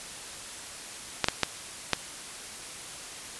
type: clicks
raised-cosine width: 0.2 ms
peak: -4 dBFS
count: 4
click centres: 1.243 / 1.285 / 1.433 / 1.933 s
effects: white hiss -41 dBFS RMS until 3.39 s + resampled to 24000 Hz